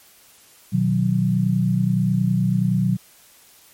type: chord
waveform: sine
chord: B major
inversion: none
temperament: equal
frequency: 123.47 / 155.56 / 185 Hz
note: B2 / D#3 / F#3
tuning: 0 / 0 / 0 cents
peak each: -21 / -23 / -19 dBFS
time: 0.72-2.97 s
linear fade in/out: 20 ms
effects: white hiss -51 dBFS RMS until 3.73 s + MP3 64 kbps